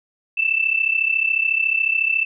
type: tone pair together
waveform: sine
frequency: 2637 / 2671 Hz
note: E7 / E7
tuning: 0 / +22 cents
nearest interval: unison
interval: 22 cents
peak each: -19 / -20 dBFS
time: 0.37-2.25 s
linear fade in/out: 10 ms
effects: none